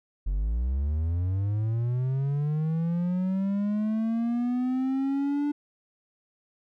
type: linear sweep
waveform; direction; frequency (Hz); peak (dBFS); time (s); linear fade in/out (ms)
triangle; up; 43.84 to 293.7; -22; 0.26-5.52; 10
effects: none